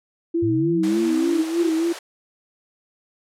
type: tone with vibrato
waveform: sine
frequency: 329.6 Hz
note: E4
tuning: in tune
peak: -18 dBFS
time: 0.34-1.93 s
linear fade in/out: 10 ms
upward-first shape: sine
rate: 3.4 Hz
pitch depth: 54 cents each way
type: linear sweep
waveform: sine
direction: up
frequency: 100 to 370 Hz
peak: -23 dBFS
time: 0.42-1.7 s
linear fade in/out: 10 ms
type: high-pass noise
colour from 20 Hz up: pink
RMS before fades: -36 dBFS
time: 0.83-1.99 s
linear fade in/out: 5 ms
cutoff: 390 Hz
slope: 48 dB/octave
effects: low-pass 10000 Hz 12 dB/octave